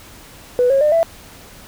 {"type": "tone with pitch steps", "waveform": "sine", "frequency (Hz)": [493.9, 544.9, 601.1, 663.1], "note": ["B4", "C#5", "D5", "E5"], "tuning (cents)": [0, -30, 40, 10], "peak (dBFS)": -10, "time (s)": [0.59, 1.03], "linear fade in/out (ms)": 0, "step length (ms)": 110, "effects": ["tanh soft clip ceiling -6 dBFS", "pink hiss -41 dBFS RMS until 1.67 s"]}